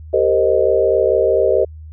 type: chord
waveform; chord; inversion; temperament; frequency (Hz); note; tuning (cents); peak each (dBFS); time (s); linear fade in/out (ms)
sine; C minor seventh; second; equal with one note detuned; 392 / 458.7 / 523.3 / 622.3; G4 / Bb4 / C5 / Eb5; 0 / -28 / 0 / 0; -17; 0.13-1.65; 10
effects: added 78 Hz sine -32 dBFS peak until 1.92 s